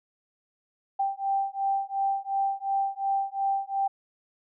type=beating tone pair; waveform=sine; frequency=784 / 786.8 Hz; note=G5 / G5; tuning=0 / +6 cents; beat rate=2.8 Hz; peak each=-28 dBFS; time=0.99-3.88 s; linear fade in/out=10 ms; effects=none